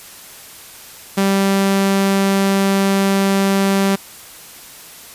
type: tone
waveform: sawtooth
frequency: 195.7 Hz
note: G3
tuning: 3 cents flat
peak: -9 dBFS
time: 1.17-3.96 s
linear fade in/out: 10 ms
effects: white hiss -38 dBFS RMS until 5.14 s + resampled to 32000 Hz